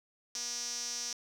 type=tone with band-pass filter; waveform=sawtooth; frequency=240 Hz; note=B3; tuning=49 cents flat; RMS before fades=-38 dBFS; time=0.35-1.13 s; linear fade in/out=0 ms; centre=5800 Hz; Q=6.5; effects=9-bit